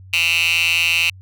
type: tone with high-pass filter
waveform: 10% pulse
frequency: 168.8 Hz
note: E3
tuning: 41 cents sharp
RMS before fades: -17 dBFS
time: 0.13-1.1 s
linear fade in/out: 5 ms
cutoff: 2700 Hz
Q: 7.2
effects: added 94 Hz sine -38 dBFS peak until 1.21 s